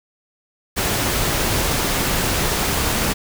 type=noise; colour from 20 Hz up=pink; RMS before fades=-20 dBFS; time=0.76-3.14 s; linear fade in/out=20 ms; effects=none